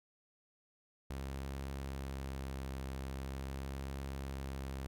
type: tone with vibrato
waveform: sawtooth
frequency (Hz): 67.3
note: C2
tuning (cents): +49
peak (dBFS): -36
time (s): 1.1-4.87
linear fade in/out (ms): 5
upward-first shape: triangle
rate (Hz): 0.43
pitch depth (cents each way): 21
effects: none